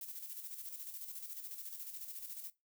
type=noise with tremolo; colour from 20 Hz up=violet; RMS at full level=-45 dBFS; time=0.01-2.5 s; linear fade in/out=2 ms; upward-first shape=square; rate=14 Hz; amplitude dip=50%; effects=noise-tail reverb RT60 0.2 s tail -18 dB re dry